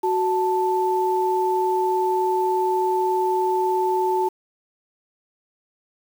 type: tone pair together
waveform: sine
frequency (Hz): 370.7 / 881.7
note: F#4 / A5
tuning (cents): +3 / +3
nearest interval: octave + minor third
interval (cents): 1500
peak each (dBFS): -21 / -21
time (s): 0.03-4.29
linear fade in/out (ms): 10
effects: 7-bit